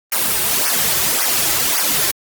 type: noise with flanger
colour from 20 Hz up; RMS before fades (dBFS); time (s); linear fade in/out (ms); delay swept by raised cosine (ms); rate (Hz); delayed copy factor
white; -17; 0.12-2.11; 2; 0.25 to 4.25; 1.8; -0.95
effects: Opus 24 kbps